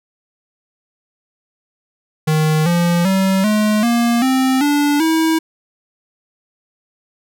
square tone with pitch steps, 155.56 / 172.6 / 191.52 / 212.5 / 235.8 / 261.6 / 290.3 / 322.1 Hz, D#3 / F3 / G3 / G#3 / A#3 / C4 / D4 / E4, 0 / -20 / -40 / +40 / +20 / 0 / -20 / -40 cents, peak -13 dBFS, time 2.27-5.39 s, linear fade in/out 10 ms, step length 390 ms, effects none

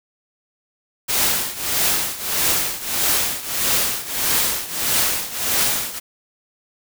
white noise with tremolo, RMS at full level -17 dBFS, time 1.08-6 s, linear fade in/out 20 ms, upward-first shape triangle, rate 1.6 Hz, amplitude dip 85%, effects none

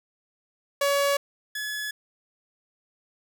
sawtooth tone pair in turn, 564 / 1703.8 Hz, C#5 / G#6, +30 / +44 cents, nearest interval octave + perfect fifth, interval 1914 cents, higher second, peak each -17 / -26 dBFS, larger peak first, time 0.81-1.17 / 1.55-1.91 s, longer neither, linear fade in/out 5 ms, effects none

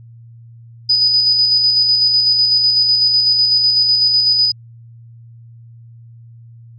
sine tone with tremolo, 4978 Hz, D#8, in tune, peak -9 dBFS, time 0.89-4.52 s, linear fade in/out 10 ms, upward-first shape square, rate 8 Hz, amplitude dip 30%, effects added 116 Hz sine -37 dBFS peak until 6.78 s

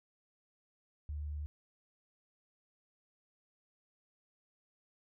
sine tone, 74.2 Hz, D2, 18 cents sharp, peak -37 dBFS, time 1.09-1.46 s, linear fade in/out 0 ms, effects none

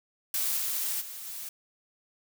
blue noise with level steps, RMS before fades -29 / -31 / -41 / -39 dBFS, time 0.34-1.49 s, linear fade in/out 2 ms, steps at 0.57 / 1 / 1.25 s, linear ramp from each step 20 ms, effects none

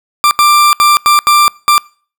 40% pulse tone bursts at uneven times, 1183 Hz, D6, 12 cents sharp, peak -4 dBFS, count 6, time 0.24-0.31 / 0.39-0.73 / 0.8-0.97 / 1.06-1.19 / 1.27-1.48 / 1.68-1.78 s, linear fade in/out 0 ms, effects noise-tail reverb RT60 0.4 s tail -24 dB re dry

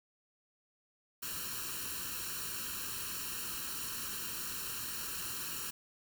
white noise with comb filter, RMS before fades -40 dBFS, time 1.22-5.71 s, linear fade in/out 10 ms, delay 0.71 ms, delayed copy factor +0.85, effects none

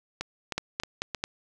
two click trains, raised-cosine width 0.2 ms, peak -11 / -14 dBFS, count 4 / 4, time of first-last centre 0.58-1.239 / 0.21-1.147 s, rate 4.55 / 3.2 Hz, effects none

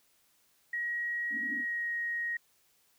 sine tone with pitch glide, 1900 to 1881.4 Hz, A#6 to A#6, +33 to +15 cents, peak -31 dBFS, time 0.73-2.37 s, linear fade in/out 5 ms, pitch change -18 cents, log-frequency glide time 1.47-1.94 s
white band-pass noise, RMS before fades -44 dBFS, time 1.3-1.65 s, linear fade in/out 50 ms, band 230 to 290 Hz, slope 96 dB/octave
effects white hiss -69 dBFS RMS until 2.98 s

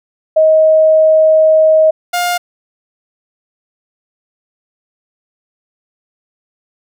sine / sawtooth tone pair in turn, 630 / 707.2 Hz, D#5 / F5, +21 / +22 cents, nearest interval major second, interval 201 cents, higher second, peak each -5 / -9 dBFS, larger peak first, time 0.36-1.91 / 2.13-2.38 s, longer first, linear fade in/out 10 ms, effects none

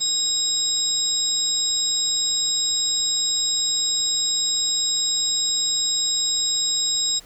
sine tone cluster, 3805 / 5080 / 7530 Hz, A#7 / D#8 / A#8, +35 / +35 / +16 cents, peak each -24 / -25 / -23 dBFS, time 0-7.2 s, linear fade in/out 20 ms, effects pink hiss -49 dBFS RMS until 7.25 s

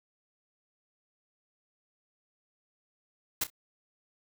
white noise with echo, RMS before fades -29 dBFS, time 3.41-3.44 s, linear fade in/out 5 ms, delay 31 ms, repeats 2, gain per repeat -14 dB, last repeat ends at 3.502 s, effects none

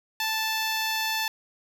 10% pulse tone, 879 Hz, A5, 2 cents flat, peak -17 dBFS, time 0.2-1.28 s, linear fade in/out 2 ms, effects none

